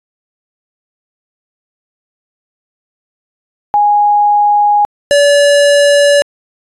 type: tone pair in turn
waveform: sine / square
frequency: 827 / 574 Hz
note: G#5 / D5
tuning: -8 / -40 cents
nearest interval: tritone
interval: 632 cents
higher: first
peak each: -6 dBFS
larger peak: neither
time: 3.74-4.85 / 5.11-6.22 s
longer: neither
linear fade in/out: 0 ms
effects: resampled to 24000 Hz